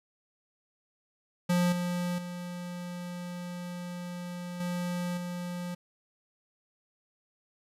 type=tone with level steps; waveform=square; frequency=176.8 Hz; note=F3; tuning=22 cents sharp; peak=-24 / -30 / -37 / -31 / -35 dBFS; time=1.49-5.75 s; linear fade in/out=10 ms; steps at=1.72 / 2.18 / 4.6 / 5.17 s; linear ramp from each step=5 ms; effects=resampled to 32000 Hz + 10-bit